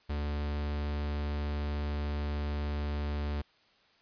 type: tone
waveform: 45% pulse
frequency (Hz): 73.42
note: D2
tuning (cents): 0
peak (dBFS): -31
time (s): 0.09-3.42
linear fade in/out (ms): 10
effects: white hiss -65 dBFS RMS until 4.01 s + resampled to 11025 Hz